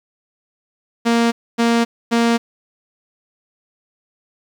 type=tone bursts; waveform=sawtooth; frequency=233.1 Hz; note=A#3; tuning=in tune; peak=-9 dBFS; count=3; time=1.05-2.38 s; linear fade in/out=20 ms; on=270 ms; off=260 ms; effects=low-pass 7000 Hz 12 dB/octave + 8-bit